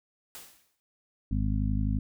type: noise with exponential decay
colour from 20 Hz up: white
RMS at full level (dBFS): -42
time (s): 0.35-0.8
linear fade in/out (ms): 0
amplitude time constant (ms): 97
type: harmonic tone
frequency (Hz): 51.7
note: G#1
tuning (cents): -7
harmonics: 1 / 2 / 3 / 4 / 5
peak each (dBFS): -28 / -30 / -37 / -33 / -35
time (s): 1.31-1.99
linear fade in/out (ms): 5
effects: none